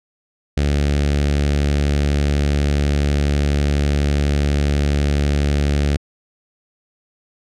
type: tone with notch filter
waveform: sawtooth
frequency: 72.1 Hz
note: D2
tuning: 31 cents flat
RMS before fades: -17 dBFS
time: 0.57-5.97 s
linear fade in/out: 5 ms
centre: 1000 Hz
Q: 1.1
effects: low-pass 7000 Hz 12 dB/octave